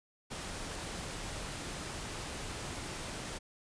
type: noise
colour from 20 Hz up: pink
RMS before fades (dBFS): -41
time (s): 0.3-3.39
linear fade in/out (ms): 20
effects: resampled to 22050 Hz